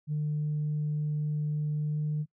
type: tone with pitch glide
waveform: sine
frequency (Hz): 150.3 to 151.17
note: D3 to D#3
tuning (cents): +40 to -50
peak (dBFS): -26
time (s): 0.07-2.26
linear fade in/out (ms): 50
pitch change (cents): +10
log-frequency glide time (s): 1.9-1.96
effects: noise-tail reverb RT60 0.1 s tail -25 dB re dry + tanh soft clip ceiling -24 dBFS